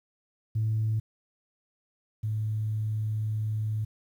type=tone pair in turn; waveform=sine; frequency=109.6 / 108.15 Hz; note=A2 / A2; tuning=-6 / -29 cents; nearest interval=unison; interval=23 cents; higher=first; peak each=-23 / -26 dBFS; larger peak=first; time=0.55-1 / 2.23-3.85 s; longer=second; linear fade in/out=10 ms; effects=tanh soft clip ceiling -20 dBFS + 10-bit